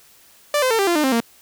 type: tone with pitch steps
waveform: sawtooth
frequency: 587.3 / 514.2 / 450.3 / 394.2 / 345.2 / 302.3 / 264.7 / 231.7 Hz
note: D5 / C5 / A4 / G4 / F4 / D#4 / C4 / A#3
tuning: 0 / -30 / +40 / +10 / -20 / -50 / +20 / -10 cents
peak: -12 dBFS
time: 0.54-1.204 s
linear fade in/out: 2 ms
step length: 83 ms
effects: white hiss -51 dBFS RMS until 1.41 s